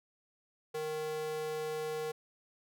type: tone with high-pass filter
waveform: square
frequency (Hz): 154.9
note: D#3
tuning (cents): -7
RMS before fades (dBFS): -37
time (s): 0.74-2.12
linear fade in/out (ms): 10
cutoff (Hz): 420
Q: 2.7
effects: none